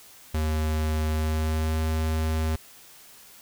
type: tone with pitch glide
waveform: square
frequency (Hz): 77.78 to 79.09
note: D#2 to D#2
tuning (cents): 0 to +29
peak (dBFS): -24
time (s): 0.34-2.56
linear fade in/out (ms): 5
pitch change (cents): +29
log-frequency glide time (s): 1.1-1.79
effects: white hiss -50 dBFS RMS until 3.41 s